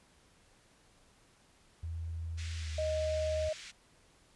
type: tone with pitch glide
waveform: sine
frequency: 82.41 to 77.96 Hz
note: E2 to D#2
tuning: 0 to +4 cents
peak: -36 dBFS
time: 1.83-3.49 s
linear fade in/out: 5 ms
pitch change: -96 cents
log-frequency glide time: 2.57-2.7 s
type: band-pass noise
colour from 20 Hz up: pink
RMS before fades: -49 dBFS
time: 2.37-3.72 s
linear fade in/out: 20 ms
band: 1800 to 7200 Hz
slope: 24 dB/octave
type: tone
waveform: sine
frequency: 622.3 Hz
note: D#5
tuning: in tune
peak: -31 dBFS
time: 2.78-3.53 s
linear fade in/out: 5 ms
effects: pink hiss -65 dBFS RMS until 4.35 s + resampled to 24000 Hz